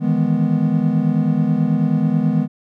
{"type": "chord", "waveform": "triangle", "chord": "E major seventh", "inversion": "third", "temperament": "equal", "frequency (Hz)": [155.56, 164.81, 207.7, 246.9], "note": ["D#3", "E3", "G#3", "B3"], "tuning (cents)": [0, 0, 0, 0], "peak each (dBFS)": -18, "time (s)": [0, 2.48], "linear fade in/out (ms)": 50, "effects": []}